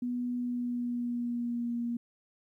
sine tone with pitch glide, 245.1 to 236.9 Hz, B3 to A#3, -13 to +28 cents, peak -30 dBFS, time 0.02-1.97 s, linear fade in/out 5 ms, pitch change -59 cents, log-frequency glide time 0.37-1.75 s, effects 12-bit

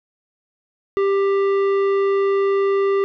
sine tone with tanh clipping, 394.4 Hz, G4, 11 cents sharp, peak -17 dBFS, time 0.97-3.04 s, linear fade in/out 0 ms, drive 12 dB, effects none

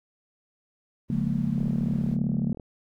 brown noise, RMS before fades -43 dBFS, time 1.08-2.18 s, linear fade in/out 50 ms
sine chord, Bb minor seventh, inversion first, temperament just, 139.85 / 174.81 / 209.8 / 233.1 Hz, Db3 / F3 / Ab3 / Bb3, +16 / +2 / +18 / 0 cents, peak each -29 dBFS, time 1.1-2.53 s, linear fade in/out 2 ms
click train, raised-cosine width 2 ms, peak -27 dBFS, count 41, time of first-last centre 1.58-2.598 s, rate 39.3 Hz
effects none

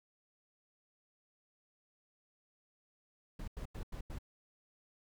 brown noise bursts, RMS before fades -42 dBFS, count 5, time 3.39-4.186 s, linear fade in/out 5 ms, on 88 ms, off 89 ms, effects none

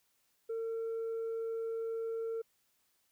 sine tone with tanh clipping, 453.7 Hz, A#4, 47 cents flat, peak -35 dBFS, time 0.49-2.42 s, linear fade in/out 10 ms, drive 1 dB, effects white hiss -75 dBFS RMS until 3.11 s

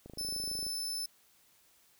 click train, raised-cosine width 2 ms, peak -34 dBFS, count 17, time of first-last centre 0.06-0.666 s, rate 26.4 Hz
sawtooth tone, 5270 Hz, E8, 1 cent flat, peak -32 dBFS, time 0.18-1.06 s, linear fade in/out 5 ms
effects white hiss -66 dBFS RMS until 1.99 s

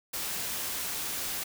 white noise, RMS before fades -34 dBFS, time 0.13-1.44 s, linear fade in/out 10 ms, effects none

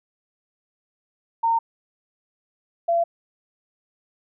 sine tone pair in turn, 916 / 679.7 Hz, A#5 / F5, -31 / -47 cents, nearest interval perfect fourth, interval 516 cents, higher first, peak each -17 dBFS, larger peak neither, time 1.43-1.59 / 2.88-3.04 s, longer neither, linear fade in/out 10 ms, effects none

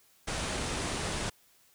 pink low-pass noise, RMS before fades -34 dBFS, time 0.27-1.3 s, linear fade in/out 10 ms, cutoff 10000 Hz, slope 96 dB/octave, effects white hiss -64 dBFS RMS until 1.74 s

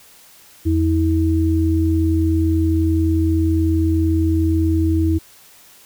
sine tone pair together, 84.3 / 322.4 Hz, E2 / E4, +39 / -38 cents, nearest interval octave + major seventh, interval 2323 cents, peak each -16 / -17 dBFS, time 0.65-5.19 s, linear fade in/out 20 ms, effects white hiss -47 dBFS RMS until 5.85 s

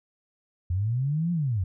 sine linear two-way sweep, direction up then down, 84.3 to 177 to 84.3 Hz, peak -23 dBFS, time 0.7-1.64 s, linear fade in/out 5 ms, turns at 1.32 s, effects none

